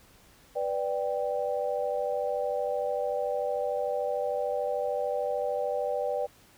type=chord; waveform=sine; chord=G major; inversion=first; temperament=equal; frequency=493.9 / 587.3 / 784 Hz; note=B4 / D5 / G5; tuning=0 / 0 / 0 cents; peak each=-31 / -30 / -34 dBFS; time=0.55-6.27 s; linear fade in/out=20 ms; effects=pink hiss -58 dBFS RMS until 6.57 s